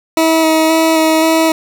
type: tone with vibrato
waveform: 20% pulse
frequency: 320.6 Hz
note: E4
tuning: 48 cents flat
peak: -4 dBFS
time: 0.17-1.52 s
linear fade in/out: 2 ms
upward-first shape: square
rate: 1.9 Hz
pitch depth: 13 cents each way
effects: none